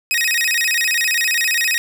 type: tone with vibrato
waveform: sawtooth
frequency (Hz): 2183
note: C#7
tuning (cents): -27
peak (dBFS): -12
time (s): 0.11-1.78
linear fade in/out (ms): 0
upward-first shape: square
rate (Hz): 15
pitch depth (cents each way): 260
effects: none